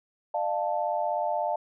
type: chord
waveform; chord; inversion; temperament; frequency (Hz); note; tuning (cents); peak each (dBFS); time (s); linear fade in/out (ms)
sine; D minor; none; equal with one note detuned; 602.1 / 698.5 / 880; D5 / F5 / A5; +43 / 0 / 0; -30 / -29 / -30; 0.34-1.56; 5
effects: none